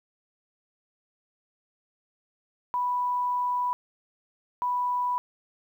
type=tone pair in turn; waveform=sine; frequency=986 / 986 Hz; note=B5 / B5; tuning=-3 / -3 cents; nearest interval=unison; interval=0 cents; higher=neither; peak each=-24 dBFS; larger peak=neither; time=2.74-3.73 / 4.62-5.18 s; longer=first; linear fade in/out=0 ms; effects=10-bit